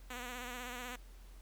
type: tone with vibrato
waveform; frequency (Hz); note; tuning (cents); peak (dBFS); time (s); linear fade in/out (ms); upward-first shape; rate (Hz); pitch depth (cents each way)
5% pulse; 246.9; B3; 0; -31; 0.1-0.96; 5; sine; 16; 50
effects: added 44 Hz sine -51 dBFS peak until 1.41 s + pink hiss -64 dBFS RMS until 1.41 s